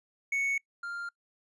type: tone pair in turn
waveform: triangle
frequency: 2217 / 1396.6 Hz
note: C#7 / F6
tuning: 0 / 0 cents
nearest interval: minor sixth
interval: 800 cents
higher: first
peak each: -25 / -33 dBFS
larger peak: first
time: 0.32-0.58 / 0.83-1.09 s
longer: neither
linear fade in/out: 5 ms
effects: noise-tail reverb RT60 0.1 s tail -25 dB re dry + resampled to 24000 Hz